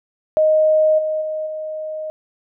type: tone with level steps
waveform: sine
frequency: 622.3 Hz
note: D#5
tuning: in tune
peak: -11 / -18 / -21 / -24 dBFS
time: 0.37-2.1 s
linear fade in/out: 0 ms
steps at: 0.98 / 1.21 / 1.46 s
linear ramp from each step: 10 ms
effects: none